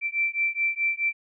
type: beating tone pair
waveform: sine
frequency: 2339 / 2343.7 Hz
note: D7 / D7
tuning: -8 / -4 cents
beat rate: 4.7 Hz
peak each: -26 dBFS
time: 0.01-1.13 s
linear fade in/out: 50 ms
effects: none